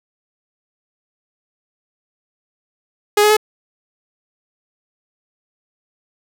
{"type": "tone with pitch steps", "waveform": "sawtooth", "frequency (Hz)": [415.3, 421.6, 428], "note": ["G#4", "G#4", "A4"], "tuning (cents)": [0, 26, -48], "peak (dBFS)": -6, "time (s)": [3.17, 3.368], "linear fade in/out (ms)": 5, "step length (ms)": 66, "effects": []}